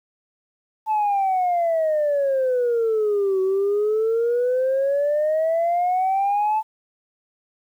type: exponential two-way sweep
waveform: sine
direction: down then up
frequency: 880 to 375.6 to 880 Hz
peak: -16 dBFS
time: 0.86-6.63 s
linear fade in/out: 50 ms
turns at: 3.41 s
effects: tanh soft clip ceiling -15 dBFS + 9-bit